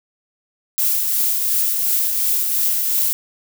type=noise with tremolo; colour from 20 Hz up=violet; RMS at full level=-17 dBFS; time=0.78-3.13 s; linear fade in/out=0 ms; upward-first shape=triangle; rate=2.8 Hz; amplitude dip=35%; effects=none